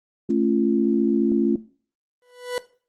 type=chord; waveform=sine; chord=A augmented; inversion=none; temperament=just; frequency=220 / 275 / 343.8 Hz; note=A3 / C#4 / E#4; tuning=0 / -14 / -27 cents; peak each=-22 dBFS; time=0.29-1.56 s; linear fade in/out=5 ms
type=clicks; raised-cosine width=2 ms; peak=-24 dBFS; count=2; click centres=1.318 / 1.557 s
type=tone with exponential growth; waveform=40% pulse; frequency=493.9 Hz; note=B4; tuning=in tune; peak=-20 dBFS; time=2.22-2.58 s; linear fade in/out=1 ms; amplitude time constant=77 ms
effects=noise-tail reverb RT60 0.4 s tail -17 dB re dry + Opus 24 kbps